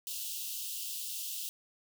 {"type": "high-pass noise", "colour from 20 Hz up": "white", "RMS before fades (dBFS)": -39, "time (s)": [0.07, 1.49], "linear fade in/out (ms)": 0, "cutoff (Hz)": 2700, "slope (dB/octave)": 96, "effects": []}